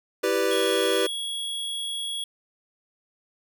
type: chord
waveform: square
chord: E minor seventh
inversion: none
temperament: equal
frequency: 329.6 / 392 / 493.9 / 587.3 Hz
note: E4 / G4 / B4 / D5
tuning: 0 / 0 / 0 / 0 cents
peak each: -31 / -26 / -26 / -31 dBFS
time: 0.23-1.07 s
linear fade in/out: 10 ms
type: tone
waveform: square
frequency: 3335 Hz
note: G#7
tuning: 7 cents sharp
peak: -29 dBFS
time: 0.51-2.24 s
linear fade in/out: 2 ms
effects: none